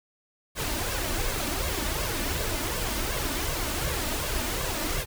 pink noise with flanger, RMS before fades -29 dBFS, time 0.55-5.06 s, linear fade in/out 50 ms, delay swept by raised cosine 1.8 to 3.4 ms, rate 2.7 Hz, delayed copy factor +0.6, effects none

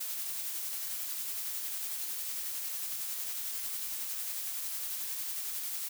blue noise with tremolo, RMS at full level -36 dBFS, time 0-5.89 s, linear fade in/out 10 ms, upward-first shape sine, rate 11 Hz, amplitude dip 25%, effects none

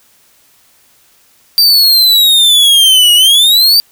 45% pulse exponential two-way sweep, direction down then up, 4699 to 2873 to 4699 Hz, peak -4 dBFS, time 1.58-3.8 s, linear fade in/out 0 ms, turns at 3.14 s, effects white hiss -49 dBFS RMS until 3.91 s

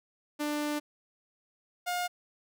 sawtooth tone pair in turn, 296.5 / 712.6 Hz, D4 / F5, +17 / +35 cents, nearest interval octave + minor third, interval 1518 cents, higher second, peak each -26 dBFS, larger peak neither, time 0.39-0.8 / 1.86-2.08 s, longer first, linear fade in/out 20 ms, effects none

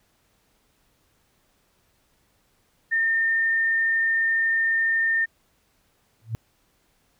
sine tone, 1814 Hz, A#6, 48 cents flat, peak -19 dBFS, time 2.91-5.26 s, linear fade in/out 20 ms
sine tone with exponential growth, 112.7 Hz, A2, 42 cents sharp, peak -21 dBFS, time 6.22-6.35 s, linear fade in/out 0 ms, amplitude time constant 27 ms
effects pink hiss -66 dBFS RMS until 7.19 s

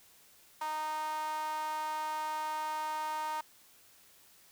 sawtooth tone with high-pass filter, 309 Hz, D#4, 12 cents flat, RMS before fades -36 dBFS, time 0.61-3.41 s, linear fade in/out 5 ms, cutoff 970 Hz, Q 6.6, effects white hiss -61 dBFS RMS until 4.51 s

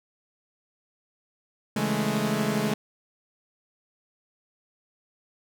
sawtooth chord, A major seventh, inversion first, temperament equal, 138.59 / 164.81 / 207.7 / 220 Hz, C#3 / E3 / G#3 / A3, 0 / 0 / 0 / 0 cents, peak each -28 / -29 / -23 / -25 dBFS, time 1.76-2.74 s, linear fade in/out 5 ms, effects none

